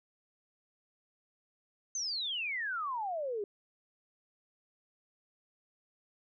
sine exponential sweep, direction down, 6360 to 392 Hz, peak -33 dBFS, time 1.95-3.44 s, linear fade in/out 2 ms, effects none

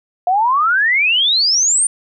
sine exponential sweep, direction up, 698.5 to 9260 Hz, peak -11 dBFS, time 0.27-1.87 s, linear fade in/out 2 ms, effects none

